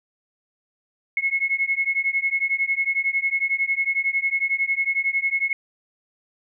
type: beating tone pair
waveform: sine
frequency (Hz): 2175 / 2186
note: C#7 / C#7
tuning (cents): -33 / -25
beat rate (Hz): 11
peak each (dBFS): -23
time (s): 1.17-5.53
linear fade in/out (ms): 2
effects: none